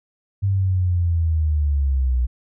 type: linear sweep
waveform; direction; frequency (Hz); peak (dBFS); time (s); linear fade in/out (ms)
sine; down; 99.6 to 60; -16; 0.42-2.27; 20
effects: none